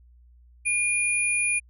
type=tone pair together; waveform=sine; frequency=2423 / 9674 Hz; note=D#7 / D#9; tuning=-47 / -50 cents; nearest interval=2 octaves; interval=2397 cents; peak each=-23 / -26 dBFS; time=0.65-1.6 s; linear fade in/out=20 ms; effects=added 60 Hz sine -51 dBFS peak until 1.69 s